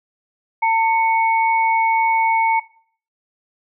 sine tone pair together, 900.9 / 2217 Hz, A5 / C#7, +41 / 0 cents, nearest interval octave + major third, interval 1559 cents, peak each -14 / -21 dBFS, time 0.62-2.6 s, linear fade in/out 10 ms, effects noise-tail reverb RT60 0.5 s tail -19 dB re dry

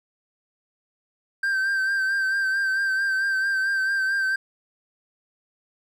triangle tone with vibrato, 1567 Hz, G6, 1 cent flat, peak -19 dBFS, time 1.43-4.36 s, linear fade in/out 5 ms, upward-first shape sine, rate 4.5 Hz, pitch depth 35 cents each way, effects none

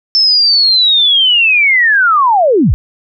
sine linear sweep, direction down, 5320 to 34.73 Hz, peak -6 dBFS, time 0.15-2.74 s, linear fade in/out 0 ms, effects none

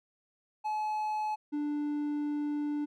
triangle tone pair in turn, 855 / 294.5 Hz, A5 / D4, -50 / +5 cents, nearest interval octave + tritone, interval 1845 cents, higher first, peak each -28 dBFS, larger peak neither, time 0.64-1.36 / 1.52-2.86 s, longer second, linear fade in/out 20 ms, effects none

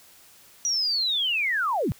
sine linear sweep, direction down, 5850 to 77.78 Hz, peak -22 dBFS, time 0.65-1.92 s, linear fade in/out 0 ms, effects white hiss -53 dBFS RMS until 1.99 s

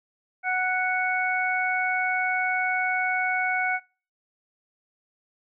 harmonic tone, 740 Hz, F#5, in tune, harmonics 1 / 2 / 3, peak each -27 / -27 / -27 dBFS, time 0.43-3.8 s, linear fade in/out 50 ms, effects noise-tail reverb RT60 0.4 s tail -26 dB re dry

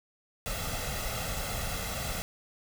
pink noise with comb filter, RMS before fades -34 dBFS, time 0.46-2.22 s, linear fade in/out 0 ms, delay 1.5 ms, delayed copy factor +0.7, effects none

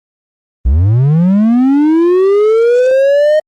triangle linear sweep, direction up, 56 to 622.3 Hz, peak -4 dBFS, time 0.65-3.4 s, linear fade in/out 10 ms, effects Opus 24 kbps

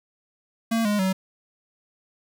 square tone with pitch steps, 227.4 / 207.3 / 189.02 Hz, A#3 / G#3 / F#3, -43 / -3 / +37 cents, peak -21 dBFS, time 0.71-1.13 s, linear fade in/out 10 ms, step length 140 ms, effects 9-bit

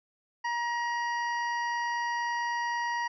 harmonic tone, 949 Hz, A#5, 31 cents sharp, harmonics 1 / 2 / 3 / 5 / 6, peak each -30 / -33 / -47 / -46 / -49 dBFS, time 0.44-3.08 s, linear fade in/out 10 ms, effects none

